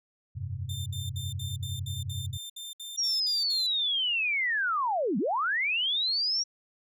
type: chord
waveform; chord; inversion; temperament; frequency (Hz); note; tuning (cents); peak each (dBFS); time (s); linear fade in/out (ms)
sine; F suspended second; none; just; 87.31 / 98.22 / 130.96; F2 / G2 / C3; 0 / +4 / +2; -38 / -35 / -37; 0.35-2.38; 20
type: tone bursts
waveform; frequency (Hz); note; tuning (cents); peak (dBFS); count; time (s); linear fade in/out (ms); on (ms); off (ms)
sawtooth; 3588; A7; +33; -35; 13; 0.69-3.668; 5; 170; 64
type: linear two-way sweep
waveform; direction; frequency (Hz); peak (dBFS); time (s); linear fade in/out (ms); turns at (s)
sine; down then up; 5700 to 174.61 to 5700; -25; 2.97-6.44; 20; 5.18
effects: none